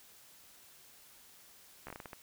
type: slowing click train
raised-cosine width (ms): 0.5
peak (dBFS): -29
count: 8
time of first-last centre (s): 1.87-2.132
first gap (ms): 14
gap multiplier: 1.32
effects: white hiss -59 dBFS RMS until 2.22 s